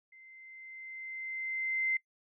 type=tone with level ramp; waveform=sine; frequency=2076 Hz; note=C7; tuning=14 cents flat; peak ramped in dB=-54 to -27 dBFS; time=0.12-1.97 s; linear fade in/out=5 ms; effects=noise-tail reverb RT60 0.1 s tail -23 dB re dry